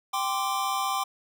square chord, G suspended fourth, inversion none, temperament equal with one note detuned, 784 / 1039.3 / 1174.7 Hz, G5 / C6 / D6, 0 / -12 / 0 cents, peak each -31 dBFS, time 0.13-1.04 s, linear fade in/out 10 ms, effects none

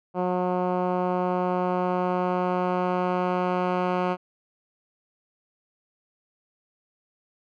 10% pulse tone with low-pass filter sweep, 181 Hz, F#3, 38 cents flat, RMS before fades -25 dBFS, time 0.14-4.17 s, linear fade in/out 50 ms, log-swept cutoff 900 to 1800 Hz, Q 0.97, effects none

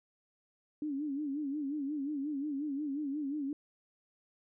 sine tone with vibrato, 287.7 Hz, D4, 36 cents flat, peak -33 dBFS, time 0.82-3.53 s, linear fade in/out 2 ms, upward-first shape sine, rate 5.6 Hz, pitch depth 110 cents each way, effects none

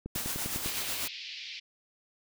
click train, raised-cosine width 3 ms, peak -24 dBFS, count 7, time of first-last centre 0.06-0.661 s, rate 9.99 Hz
white noise with tremolo, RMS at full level -33 dBFS, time 0.15-1.08 s, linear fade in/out 5 ms, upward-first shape sine, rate 8.2 Hz, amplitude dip 40%
pink band-pass noise, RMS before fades -42 dBFS, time 0.64-1.6 s, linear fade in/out 10 ms, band 2200 to 5100 Hz, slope 48 dB/octave
effects none

